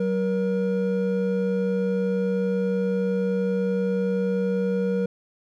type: tone pair together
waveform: triangle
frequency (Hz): 188.58 / 475.2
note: F#3 / A#4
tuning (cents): +33 / +33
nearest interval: octave + major third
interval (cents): 1600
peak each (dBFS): -22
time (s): 0-5.06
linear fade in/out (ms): 5
effects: none